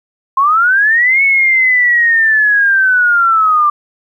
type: linear two-way sweep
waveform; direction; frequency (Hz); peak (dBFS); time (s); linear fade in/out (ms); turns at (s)
sine; up then down; 1049 to 2217 to 1177; -7; 0.37-3.7; 5; 1.23
effects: 8-bit